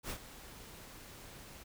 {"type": "noise with ADSR envelope", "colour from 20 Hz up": "pink", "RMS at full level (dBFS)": -39, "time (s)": [0.03, 1.64], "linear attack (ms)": 71, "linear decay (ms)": 73, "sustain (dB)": -13, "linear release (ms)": 16, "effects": []}